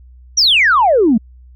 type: exponential sweep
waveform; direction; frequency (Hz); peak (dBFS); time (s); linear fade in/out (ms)
sine; down; 6000 to 204.3; -7; 0.37-1.18; 10
effects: tanh soft clip ceiling -3 dBFS + added 62 Hz sine -38 dBFS peak until 1.55 s